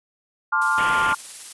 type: chord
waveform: sine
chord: D minor seventh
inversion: second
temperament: equal with one note detuned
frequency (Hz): 880 / 1046.5 / 1174.7 / 1405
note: A5 / C6 / D6 / F6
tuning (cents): 0 / 0 / 0 / +10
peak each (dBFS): -25 / -25 / -25 / -20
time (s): 0.52-1.15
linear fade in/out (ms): 10
type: noise with tremolo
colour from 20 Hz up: blue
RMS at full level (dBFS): -33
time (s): 0.61-1.53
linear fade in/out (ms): 10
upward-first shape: triangle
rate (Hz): 19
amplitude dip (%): 35
type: low-pass noise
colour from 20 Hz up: white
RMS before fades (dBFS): -29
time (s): 0.78-1.13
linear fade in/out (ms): 0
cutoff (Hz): 3300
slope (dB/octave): 96
effects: resampled to 24000 Hz